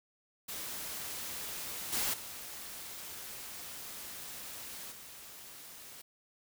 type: noise with level steps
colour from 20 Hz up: white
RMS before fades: -41 / -33 / -45 / -50 dBFS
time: 0.48-6.02 s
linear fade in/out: 10 ms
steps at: 1.92 / 2.13 / 4.91 s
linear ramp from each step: 10 ms
effects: none